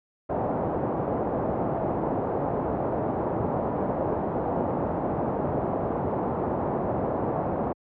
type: low-pass noise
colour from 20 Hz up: white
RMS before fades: -27 dBFS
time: 0.29-7.73 s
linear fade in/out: 10 ms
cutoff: 800 Hz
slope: 24 dB/octave
effects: high-pass 80 Hz 12 dB/octave